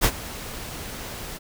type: noise with ADSR envelope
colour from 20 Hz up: pink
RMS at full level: -17 dBFS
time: 0.01-1.39 s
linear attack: 35 ms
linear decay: 62 ms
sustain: -18 dB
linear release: 30 ms
effects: none